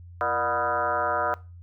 sine tone with frequency modulation, 987.8 Hz, B5, in tune, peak -22 dBFS, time 0.21-1.34 s, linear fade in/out 0 ms, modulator 130 Hz, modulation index 3.7, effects noise-tail reverb RT60 0.3 s tail -21 dB re dry + added 87 Hz sine -42 dBFS peak until 1.62 s

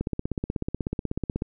click train, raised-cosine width 3 ms, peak -14 dBFS, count 24, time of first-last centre 0.01-1.421 s, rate 16.3 Hz, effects none

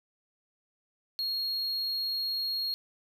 triangle tone, 4284 Hz, C8, 40 cents sharp, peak -28 dBFS, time 1.19-2.74 s, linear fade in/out 0 ms, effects none

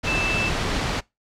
sine tone in noise, 2643 Hz, E7, 4 cents sharp, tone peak -23 dBFS, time 0.06-0.5 s, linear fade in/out 20 ms, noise pink, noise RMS -24 dBFS, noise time 0.03-1.01 s, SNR -2 dB, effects noise-tail reverb RT60 0.2 s tail -23 dB re dry + low-pass 5000 Hz 12 dB/octave

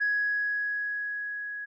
sine tone with level ramp, 1669 Hz, G#6, 8 cents sharp, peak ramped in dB -22 to -34 dBFS, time 0-1.66 s, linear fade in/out 20 ms, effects tanh soft clip ceiling -19 dBFS

